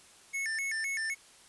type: tone with vibrato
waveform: square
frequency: 1978 Hz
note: B6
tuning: 2 cents sharp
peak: -32 dBFS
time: 0.33-1.15 s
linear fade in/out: 20 ms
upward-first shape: square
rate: 3.9 Hz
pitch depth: 180 cents each way
effects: white hiss -57 dBFS RMS until 1.48 s + resampled to 24000 Hz